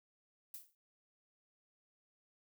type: noise with exponential decay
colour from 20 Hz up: violet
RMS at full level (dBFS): -44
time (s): 0.54-0.75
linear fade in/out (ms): 1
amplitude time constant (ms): 44
effects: none